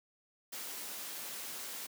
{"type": "noise", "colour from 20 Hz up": "white", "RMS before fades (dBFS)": -43, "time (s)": [0.52, 1.87], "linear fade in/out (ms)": 10, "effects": ["high-pass 200 Hz 12 dB/octave"]}